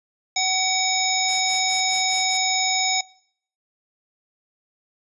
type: harmonic tone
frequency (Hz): 754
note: F#5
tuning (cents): +32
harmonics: 1 / 3 / 5 / 7 / 9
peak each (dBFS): -26 / -26 / -26 / -26 / -26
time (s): 0.36-3.01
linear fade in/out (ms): 5
type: noise with tremolo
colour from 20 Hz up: white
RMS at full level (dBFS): -39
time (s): 1.28-2.37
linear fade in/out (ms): 0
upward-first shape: sine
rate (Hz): 4.8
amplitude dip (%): 80
effects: noise-tail reverb RT60 0.6 s tail -22 dB re dry + resampled to 24000 Hz